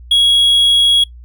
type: tone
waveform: triangle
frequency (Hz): 3322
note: G#7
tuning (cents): 0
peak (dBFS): -6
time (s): 0.11-1.04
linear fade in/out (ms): 5
effects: noise-tail reverb RT60 0.1 s tail -21 dB re dry + added 60 Hz sine -33 dBFS peak until 1.24 s